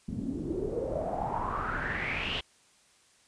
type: noise with low-pass filter sweep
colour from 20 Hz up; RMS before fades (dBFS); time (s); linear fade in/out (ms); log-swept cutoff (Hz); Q
pink; -33; 0.08-2.41; 10; 210 to 3200; 7
effects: white hiss -63 dBFS RMS until 3.27 s + resampled to 22050 Hz